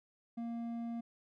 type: tone with hard clipping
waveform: sine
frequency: 233.1 Hz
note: A#3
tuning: in tune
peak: -39 dBFS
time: 0.37-1.01 s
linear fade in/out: 10 ms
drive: 6 dB
effects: none